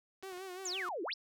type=clicks; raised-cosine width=0.2 ms; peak=-36 dBFS; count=3; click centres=0.226 / 0.326 / 0.375 s
type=tone with vibrato; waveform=sawtooth; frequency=372.2 Hz; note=F#4; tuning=10 cents sharp; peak=-39 dBFS; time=0.23-0.89 s; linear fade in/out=2 ms; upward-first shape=sine; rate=5.9 Hz; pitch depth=70 cents each way
type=exponential two-way sweep; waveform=sine; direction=down then up; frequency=7730 to 310.2 to 5750 Hz; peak=-36 dBFS; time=0.65-1.14 s; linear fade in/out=5 ms; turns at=1.03 s
effects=none